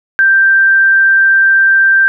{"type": "tone", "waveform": "sine", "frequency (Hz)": 1572, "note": "G6", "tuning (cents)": 4, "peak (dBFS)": -5, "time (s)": [0.19, 2.08], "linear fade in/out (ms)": 0, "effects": []}